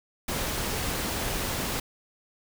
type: noise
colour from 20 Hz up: pink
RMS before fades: -30 dBFS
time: 0.28-1.8 s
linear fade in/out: 5 ms
effects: none